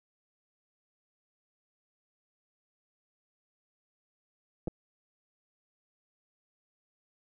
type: clicks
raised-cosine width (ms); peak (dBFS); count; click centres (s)
2; -22; 2; 4.674 / 4.68
effects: none